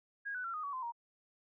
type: tone with pitch steps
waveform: sine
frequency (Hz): 1637 / 1492.5 / 1360.7 / 1240.6 / 1131.1 / 1031.2 / 940.2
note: G#6 / F#6 / F6 / D#6 / C#6 / C6 / A#5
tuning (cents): -25 / +15 / -45 / -5 / +35 / -26 / +15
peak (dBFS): -37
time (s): 0.25-0.922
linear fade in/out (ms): 20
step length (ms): 96
effects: none